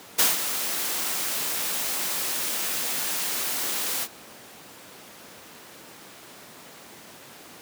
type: noise with ADSR envelope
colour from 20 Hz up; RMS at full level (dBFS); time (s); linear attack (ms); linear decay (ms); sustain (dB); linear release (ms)
white; -18; 0.18-4.08; 16; 170; -10; 53
effects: pink hiss -45 dBFS RMS until 7.61 s + high-pass 200 Hz 12 dB/octave